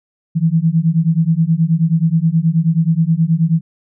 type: beating tone pair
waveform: sine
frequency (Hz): 158.9 / 168.3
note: D#3 / E3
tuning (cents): +37 / +36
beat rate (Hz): 9.4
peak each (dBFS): -14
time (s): 0.35-3.61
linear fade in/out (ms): 20
effects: none